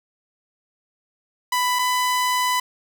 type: tone pair in turn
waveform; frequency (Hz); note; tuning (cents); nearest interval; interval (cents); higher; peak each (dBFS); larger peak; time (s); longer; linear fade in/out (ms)
sawtooth; 994 / 999; B5 / B5; +11 / +20; unison; 9; second; -15; neither; 1.52-1.79 / 1.79-2.6; second; 5
effects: none